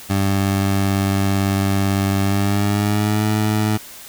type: tone with pitch glide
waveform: 20% pulse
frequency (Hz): 98 to 106.87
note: G2 to A2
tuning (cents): 0 to -50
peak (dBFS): -11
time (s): 0.09-3.78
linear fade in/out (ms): 20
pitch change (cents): +150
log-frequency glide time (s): 2.2-3.26
effects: white hiss -38 dBFS RMS until 4.08 s